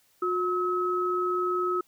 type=tone pair together; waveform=sine; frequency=360.6 / 1285 Hz; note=F#4 / E6; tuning=-45 / -45 cents; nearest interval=octave + minor seventh; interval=2200 cents; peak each=-27 dBFS; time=0.22-1.81 s; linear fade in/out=5 ms; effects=white hiss -65 dBFS RMS until 1.87 s